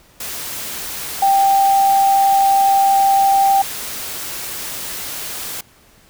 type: tone in noise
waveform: sine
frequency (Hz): 786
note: G5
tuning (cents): +4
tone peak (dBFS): -10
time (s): 1.22-3.62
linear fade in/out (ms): 5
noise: white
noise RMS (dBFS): -27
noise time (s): 0.2-5.61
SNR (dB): +14
effects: pink hiss -50 dBFS RMS until 6.09 s